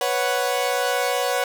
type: chord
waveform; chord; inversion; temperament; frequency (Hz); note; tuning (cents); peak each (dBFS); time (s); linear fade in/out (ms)
sawtooth; B suspended second; none; equal; 493.9 / 554.4 / 740; B4 / C#5 / F#5; 0 / 0 / 0; -21; 0.01-1.44; 2
effects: none